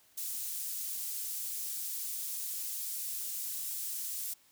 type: high-pass noise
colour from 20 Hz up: pink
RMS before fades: -38 dBFS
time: 0.17-4.34 s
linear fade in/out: 10 ms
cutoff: 9200 Hz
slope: 12 dB/octave
effects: white hiss -65 dBFS RMS until 4.51 s